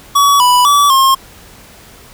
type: tone with pitch steps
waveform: square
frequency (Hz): 1133 / 988 / 1149 / 1070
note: C#6 / B5 / D6 / C6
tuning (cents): +37 / 0 / -38 / +38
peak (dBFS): -7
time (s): 0.15-1.15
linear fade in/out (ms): 10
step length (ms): 250
effects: pink hiss -39 dBFS RMS until 2.13 s